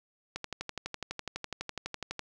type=click train; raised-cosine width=0.2 ms; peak=-18 dBFS; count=23; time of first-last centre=0.36-2.193 s; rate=12 Hz; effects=none